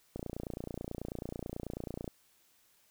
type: click train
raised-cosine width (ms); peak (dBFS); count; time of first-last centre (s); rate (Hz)
2; -25; 57; 0.16-2.078; 29.2
effects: white hiss -68 dBFS RMS until 2.9 s